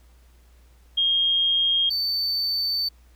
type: tone pair in turn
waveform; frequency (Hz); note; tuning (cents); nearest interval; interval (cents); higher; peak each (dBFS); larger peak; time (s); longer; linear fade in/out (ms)
sine / triangle; 3237 / 4543; G#7 / C#8; -45 / +42; tritone; 587; second; -18 / -21; first; 0.97-1.9 / 1.9-2.89; second; 10
effects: added 60 Hz sine -51 dBFS peak until 3.15 s + pink hiss -62 dBFS RMS until 3.15 s